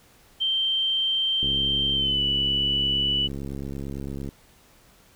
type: tone with pitch glide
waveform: sine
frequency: 3136 to 2963 Hz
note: G7 to F#7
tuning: 0 to +2 cents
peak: -21 dBFS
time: 0.4-3.28 s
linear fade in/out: 20 ms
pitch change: -98 cents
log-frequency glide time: 1.94-2.22 s
type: click train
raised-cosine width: 3 ms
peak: -21 dBFS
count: 198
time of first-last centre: 1.43-4.289 s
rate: 68.9 Hz
effects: pink hiss -56 dBFS RMS until 5.15 s